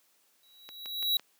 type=tone with exponential growth; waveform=square; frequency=3887 Hz; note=B7; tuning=28 cents flat; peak=-23 dBFS; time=0.43-1.17 s; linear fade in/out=2 ms; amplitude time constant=160 ms
type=click train; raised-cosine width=0.2 ms; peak=-27 dBFS; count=4; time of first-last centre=0.69-1.196 s; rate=5.93 Hz
effects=white hiss -68 dBFS RMS until 1.39 s + high-pass 200 Hz 12 dB/octave